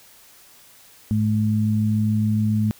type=tone pair together; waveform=sine; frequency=107.26 / 214.3 Hz; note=A2 / A3; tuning=-44 / -45 cents; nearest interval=octave; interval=1199 cents; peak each=-20 dBFS; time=1.11-2.71 s; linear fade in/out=0 ms; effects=white hiss -50 dBFS RMS until 2.79 s